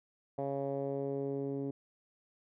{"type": "tone with low-pass filter sweep", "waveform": "10% pulse", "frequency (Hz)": 138.59, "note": "C#3", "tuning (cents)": 0, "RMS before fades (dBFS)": -36, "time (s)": [0.38, 1.71], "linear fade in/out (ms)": 5, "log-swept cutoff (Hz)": [650, 340], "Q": 2.5, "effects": []}